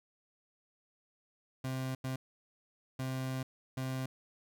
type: tone bursts at uneven times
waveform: 30% pulse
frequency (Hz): 130.81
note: C3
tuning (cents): 0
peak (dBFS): -32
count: 4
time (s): 1.64-1.95 / 2.04-2.16 / 2.99-3.43 / 3.77-4.06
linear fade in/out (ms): 5
effects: none